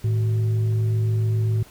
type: tone with frequency modulation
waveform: sine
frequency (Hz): 109.3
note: A2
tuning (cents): -11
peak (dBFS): -18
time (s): 0.04-1.63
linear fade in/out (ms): 5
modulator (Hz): 266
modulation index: 0.28
effects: pink hiss -49 dBFS RMS until 1.7 s